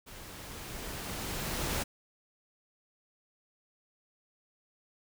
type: noise with level ramp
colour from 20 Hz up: pink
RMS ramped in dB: -48 to -32 dBFS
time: 0.06-1.84 s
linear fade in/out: 20 ms
effects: none